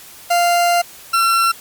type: tone pair in turn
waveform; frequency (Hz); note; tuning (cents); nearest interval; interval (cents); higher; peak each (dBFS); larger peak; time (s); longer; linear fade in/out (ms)
40% pulse; 696 / 1354.7; F5 / E6; -6 / +47; octave; 1153; second; -11; neither; 0.3-0.82 / 1.13-1.52; first; 10
effects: white hiss -39 dBFS RMS until 1.6 s + MP3 96 kbps